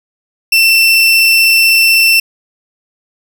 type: tone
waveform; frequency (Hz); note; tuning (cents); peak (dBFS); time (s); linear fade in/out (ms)
30% pulse; 2684; E7; +31; -3; 0.52-2.2; 5
effects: none